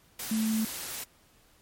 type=tone in noise; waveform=sine; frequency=220 Hz; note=A3; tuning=in tune; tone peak=-25 dBFS; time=0.31-0.65 s; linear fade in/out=5 ms; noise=white; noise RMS=-37 dBFS; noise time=0.19-1.04 s; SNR=+9 dB; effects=pink hiss -62 dBFS RMS until 1.61 s + MP3 64 kbps